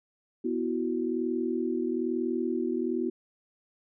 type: chord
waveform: sine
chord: B suspended fourth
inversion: none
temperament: just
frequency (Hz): 246.9 / 329.3 / 370.4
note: B3 / E4 / F#4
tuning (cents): 0 / -2 / +2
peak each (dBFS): -31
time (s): 0.44-3.1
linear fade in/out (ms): 10
effects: none